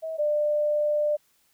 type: tone pair in turn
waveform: sine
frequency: 642 / 596.2 Hz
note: E5 / D5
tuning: -46 / +26 cents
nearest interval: minor second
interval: 128 cents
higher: first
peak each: -29 / -21 dBFS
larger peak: second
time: 0.02-0.18 / 0.18-1.17 s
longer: second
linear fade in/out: 20 ms
effects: white hiss -66 dBFS RMS until 1.53 s